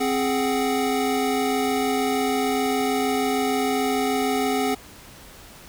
square tone cluster, 264.2 / 418.4 / 746 Hz, C4 / G#4 / F#5, +17 / +13 / +14 cents, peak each -25 / -26 / -27 dBFS, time 0-4.75 s, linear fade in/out 10 ms, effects pink hiss -45 dBFS RMS until 5.68 s

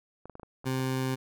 clicks, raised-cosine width 1 ms, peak -30 dBFS, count 7, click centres 0.256 / 0.297 / 0.354 / 0.397 / 0.432 / 0.644 / 0.795 s
20% pulse tone, 130.81 Hz, C3, in tune, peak -23 dBFS, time 0.65-1.16 s, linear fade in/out 20 ms
effects none

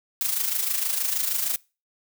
blue noise with amplitude modulation, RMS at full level -23 dBFS, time 0.21-1.56 s, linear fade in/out 0 ms, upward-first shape sine, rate 26.4 Hz, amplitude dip 60%, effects noise-tail reverb RT60 0.3 s tail -23 dB re dry

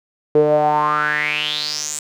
sawtooth tone with band-pass filter sweep, 150 Hz, D3, 37 cents sharp, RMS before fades -18 dBFS, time 0.35-1.99 s, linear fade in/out 2 ms, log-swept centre 430 to 8000 Hz, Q 7.3, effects none

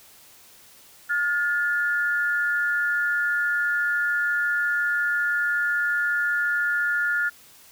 sine tone pair together, 1423 / 1737.3 Hz, F6 / A6, +32 / -22 cents, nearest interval minor third, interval 346 cents, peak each -22 / -26 dBFS, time 1.09-7.3 s, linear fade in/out 20 ms, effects white hiss -51 dBFS RMS until 7.71 s

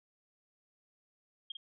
sine tone with echo, 3229 Hz, G#7, 49 cents flat, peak -37 dBFS, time 1.5-1.52 s, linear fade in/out 5 ms, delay 50 ms, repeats 1, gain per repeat -5 dB, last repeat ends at 1.57 s, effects none

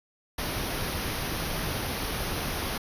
pink band-stop noise, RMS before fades -31 dBFS, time 0.38-2.78 s, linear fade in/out 5 ms, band 6200 to 9300 Hz, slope 96 dB/octave, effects resampled to 32000 Hz

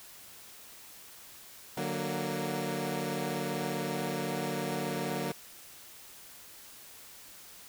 15% pulse chord, D augmented, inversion none, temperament equal with one note detuned, 148.54 / 185 / 233.1 Hz, D3 / F#3 / A#3, +20 / 0 / 0 cents, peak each -30 dBFS, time 1.77-5.32 s, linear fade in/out 5 ms, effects white hiss -51 dBFS RMS until 7.68 s

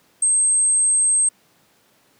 sine tone, 8372 Hz, C9, in tune, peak -14 dBFS, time 0.22-1.29 s, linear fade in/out 5 ms, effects pink hiss -58 dBFS RMS until 2.19 s + high-pass 150 Hz 12 dB/octave

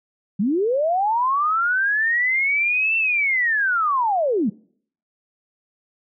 sine linear two-way sweep, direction up then down, 178.8 to 2694 to 178.8 Hz, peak -17 dBFS, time 0.39-4.5 s, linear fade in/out 10 ms, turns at 2.97 s, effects noise-tail reverb RT60 0.6 s tail -25 dB re dry

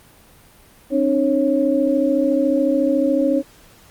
sine tone cluster, 267.9 / 301.8 / 548 Hz, C4 / D4 / C#5, +41 / +47 / -20 cents, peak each -19 dBFS, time 0.9-3.43 s, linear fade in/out 50 ms, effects pink hiss -49 dBFS RMS until 3.9 s + Opus 32 kbps

